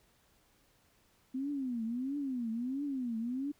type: tone with vibrato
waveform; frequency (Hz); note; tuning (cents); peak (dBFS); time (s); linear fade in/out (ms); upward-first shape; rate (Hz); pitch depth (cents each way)
sine; 254; B3; +49; -33; 1.34-3.52; 10; triangle; 1.5; 250
effects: pink hiss -69 dBFS RMS until 3.59 s